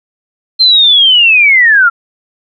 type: linear sweep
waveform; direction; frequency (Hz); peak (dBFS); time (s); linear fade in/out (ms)
sine; down; 4176 to 1343; -3; 0.59-1.9; 20
effects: none